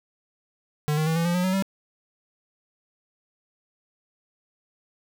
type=tone with pitch steps; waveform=square; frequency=150 / 155.56 / 161.32 / 167.3 / 173.5 / 179.93 / 186.6 / 193.52 Hz; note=D3 / D#3 / E3 / E3 / F3 / F#3 / F#3 / G3; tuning=+37 / 0 / -37 / +26 / -11 / -48 / +15 / -22 cents; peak=-22 dBFS; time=0.88-1.624 s; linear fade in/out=0 ms; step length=93 ms; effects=none